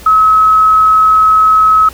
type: tone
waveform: sine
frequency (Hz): 1284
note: E6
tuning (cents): -46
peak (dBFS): -4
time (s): 0.06-1.89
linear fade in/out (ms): 5
effects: added 60 Hz sine -33 dBFS peak until 1.93 s + pink hiss -34 dBFS RMS until 1.93 s